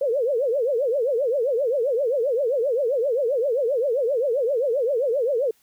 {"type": "tone with vibrato", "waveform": "sine", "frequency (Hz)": 511, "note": "C5", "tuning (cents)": -41, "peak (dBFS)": -19, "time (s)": [0.01, 5.51], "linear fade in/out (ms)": 5, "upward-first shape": "triangle", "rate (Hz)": 7.6, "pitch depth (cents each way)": 290, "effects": ["white hiss -62 dBFS RMS until 5.62 s"]}